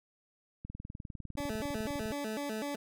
click train, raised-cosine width 5 ms, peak -30 dBFS, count 30, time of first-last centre 0.65-2.107 s, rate 19.9 Hz
20% pulse tone with vibrato, 249.8 Hz, B3, 20 cents sharp, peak -30 dBFS, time 1.37-2.76 s, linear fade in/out 10 ms, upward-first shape square, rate 4 Hz, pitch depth 240 cents each way
effects none

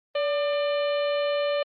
harmonic tone with a mistuned harmonic, 597 Hz, D5, 28 cents sharp, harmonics 1 / 2 / 3 / 4 / 5 / 6 / 7, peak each -23 / -35 / -38 / -38 / -37 / -45 / -43 dBFS, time 0.15-1.63 s, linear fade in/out 5 ms, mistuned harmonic 1, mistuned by -60 cents, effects Opus 24 kbps

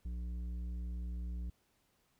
sine tone with tanh clipping, 59.9 Hz, A#1, 48 cents sharp, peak -39 dBFS, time 0.05-1.5 s, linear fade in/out 5 ms, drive 9 dB, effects pink hiss -75 dBFS RMS until 2.19 s

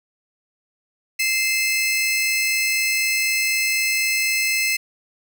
sawtooth tone pair together, 2084 / 2616 Hz, C7 / E7, -7 / -14 cents, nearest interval major third, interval 393 cents, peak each -18 / -18 dBFS, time 1.19-4.77 s, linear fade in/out 10 ms, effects none

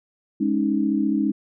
sine chord, Ab suspended fourth, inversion none, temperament just, 207.7 / 276.9 / 311.5 Hz, Ab3 / Db4 / Eb4, 0 / -2 / +2 cents, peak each -23 dBFS, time 0.4-1.32 s, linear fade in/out 10 ms, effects none

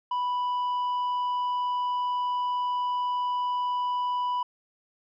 sine tone with tanh clipping, 987.8 Hz, B5, in tune, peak -26 dBFS, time 0.11-4.43 s, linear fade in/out 5 ms, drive 4 dB, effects none

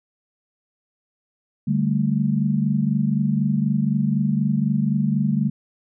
sine chord, D suspended fourth, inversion none, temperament equal, 146.83 / 196 / 220 Hz, D3 / G3 / A3, 0 / 0 / 0 cents, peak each -22 dBFS, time 1.67-5.5 s, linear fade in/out 10 ms, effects none

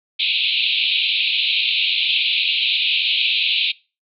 pink band-pass noise, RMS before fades -19 dBFS, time 0.19-3.72 s, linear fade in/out 10 ms, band 2400 to 4100 Hz, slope 96 dB/octave, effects noise-tail reverb RT60 0.3 s tail -22 dB re dry

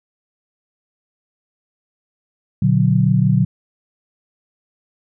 sine chord, B minor, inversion none, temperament equal with one note detuned, 120.44 / 146.83 / 185 Hz, B2 / D3 / F#3, -43 / 0 / 0 cents, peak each -16 dBFS, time 2.62-3.45 s, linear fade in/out 5 ms, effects none

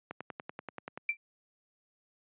click train, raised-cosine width 0.5 ms, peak -24 dBFS, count 10, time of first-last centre 0.11-0.975 s, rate 10.4 Hz
sine tone with exponential decay, 2349 Hz, D7, in tune, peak -23 dBFS, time 1.09-1.17 s, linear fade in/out 2 ms, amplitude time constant 17 ms
effects high-pass 150 Hz 12 dB/octave + resampled to 8000 Hz

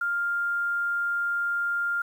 sine tone with quantisation, 1400 Hz, F6, 4 cents sharp, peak -24 dBFS, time 0.01-2.02 s, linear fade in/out 5 ms, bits 9, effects none

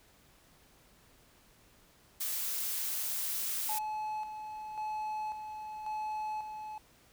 blue noise, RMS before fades -35 dBFS, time 2.2-3.79 s, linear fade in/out 10 ms
triangle tone with tremolo, 858 Hz, A5, 44 cents flat, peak -32 dBFS, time 3.69-6.78 s, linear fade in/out 2 ms, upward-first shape square, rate 0.92 Hz, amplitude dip 50%
effects pink hiss -63 dBFS RMS until 7.12 s

